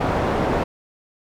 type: low-pass noise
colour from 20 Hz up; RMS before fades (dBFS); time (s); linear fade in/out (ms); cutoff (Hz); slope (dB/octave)
white; -21; 0-0.64; 10; 750; 12
effects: none